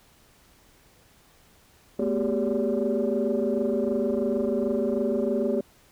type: tone cluster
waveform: sine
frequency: 219.2 / 245.7 / 384 / 406.8 / 572 Hz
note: A3 / B3 / G4 / G#4 / D5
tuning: -6 / -9 / -36 / -36 / -46 cents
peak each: -28 dBFS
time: 1.99-5.61 s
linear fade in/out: 5 ms
effects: tanh soft clip ceiling -16 dBFS + pink hiss -58 dBFS RMS until 5.91 s